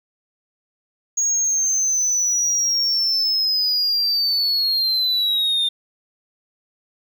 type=linear sweep; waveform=sine; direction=down; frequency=6645 to 3600 Hz; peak=-14 dBFS; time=1.17-5.69 s; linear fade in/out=10 ms; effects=tanh soft clip ceiling -16 dBFS + 9-bit